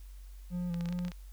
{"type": "tone with vibrato", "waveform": "triangle", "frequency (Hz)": 174.61, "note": "F3", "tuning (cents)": 0, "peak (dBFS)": -30, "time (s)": [0.5, 1.12], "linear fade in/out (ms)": 50, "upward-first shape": "square", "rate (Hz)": 2.5, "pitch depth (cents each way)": 29}
{"type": "clicks", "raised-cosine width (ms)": 0.2, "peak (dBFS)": -28, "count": 9, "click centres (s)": [0.743, 0.809, 0.857, 0.888, 0.926, 0.99, 1.05, 1.082, 1.118]}
{"effects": ["added 47 Hz sine -45 dBFS peak until 1.32 s", "white hiss -64 dBFS RMS until 1.32 s"]}